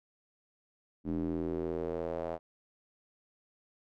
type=tone with band-pass filter sweep; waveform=square; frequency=41.52 Hz; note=E1; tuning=13 cents sharp; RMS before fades=-35 dBFS; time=1.04-2.39 s; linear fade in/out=50 ms; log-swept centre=260 to 640 Hz; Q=3.3; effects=none